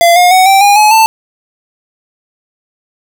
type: tone with pitch steps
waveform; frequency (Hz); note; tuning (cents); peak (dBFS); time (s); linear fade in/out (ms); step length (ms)
square; 684 / 714.3 / 745.9 / 778.9 / 813.4 / 849.4 / 887; F5 / F5 / F#5 / G5 / G#5 / G#5 / A5; -36 / +39 / +14 / -11 / -36 / +39 / +14; -4; 0.01-1.06; 0; 150
effects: none